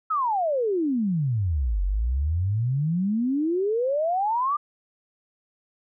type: exponential two-way sweep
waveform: sine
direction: down then up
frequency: 1325 to 44.83 to 1212 Hz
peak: -21 dBFS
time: 0.1-4.57 s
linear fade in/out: 10 ms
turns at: 1.83 s
effects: none